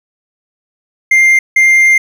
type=tone bursts at uneven times; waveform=triangle; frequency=2103 Hz; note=C7; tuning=8 cents sharp; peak=-3 dBFS; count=2; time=1.11-1.39 / 1.56-1.98 s; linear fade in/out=5 ms; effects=none